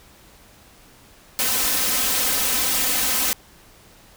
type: noise with comb filter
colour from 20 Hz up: white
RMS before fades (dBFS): -21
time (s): 1.39-3.33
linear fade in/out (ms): 0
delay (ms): 3.9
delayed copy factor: +0.95
effects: pink hiss -50 dBFS RMS until 4.16 s